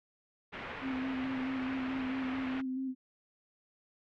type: low-pass noise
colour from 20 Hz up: white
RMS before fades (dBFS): -43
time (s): 0.52-2.62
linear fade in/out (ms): 20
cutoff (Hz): 2400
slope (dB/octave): 24
type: tone with vibrato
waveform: sine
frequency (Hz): 261.6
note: C4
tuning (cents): 0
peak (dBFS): -33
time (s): 0.81-2.95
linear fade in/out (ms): 50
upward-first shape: square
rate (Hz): 4.6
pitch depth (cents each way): 21
effects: none